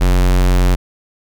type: tone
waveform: square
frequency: 45.35 Hz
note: F#1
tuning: 34 cents flat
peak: -10 dBFS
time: 0-0.76 s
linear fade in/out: 20 ms
effects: none